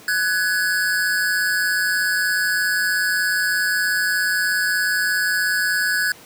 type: tone pair together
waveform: square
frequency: 1495.8 / 1679 Hz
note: F#6 / G#6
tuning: +18 / +18 cents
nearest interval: major second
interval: 200 cents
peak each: -22 / -21 dBFS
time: 0.08-6.12 s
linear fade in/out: 2 ms
effects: pink hiss -44 dBFS RMS until 6.25 s + high-pass 150 Hz 12 dB/octave